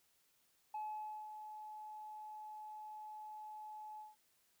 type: tone with ADSR envelope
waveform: sine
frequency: 855 Hz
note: A5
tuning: 50 cents flat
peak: -38 dBFS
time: 0.74-4.16 s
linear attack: 5 ms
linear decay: 530 ms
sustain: -9 dB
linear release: 170 ms
effects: tanh soft clip ceiling -38 dBFS + white hiss -75 dBFS RMS until 4.6 s